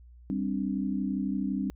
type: chord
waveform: sine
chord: G suspended fourth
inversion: none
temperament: equal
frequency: 196 / 261.6 / 293.7 Hz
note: G3 / C4 / D4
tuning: 0 / 0 / 0 cents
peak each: -30 / -32 / -34 dBFS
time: 0.3-1.7 s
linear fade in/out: 0 ms
effects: added 60 Hz sine -49 dBFS peak until 1.75 s